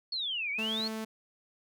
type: exponential two-way sweep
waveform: sine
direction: down then up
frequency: 4435 to 2219 to 4435 Hz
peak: -31 dBFS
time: 0.12-0.88 s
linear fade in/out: 5 ms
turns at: 0.51 s
type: tone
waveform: sawtooth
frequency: 220 Hz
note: A3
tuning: in tune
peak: -31 dBFS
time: 0.58-1.05 s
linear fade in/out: 10 ms
effects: none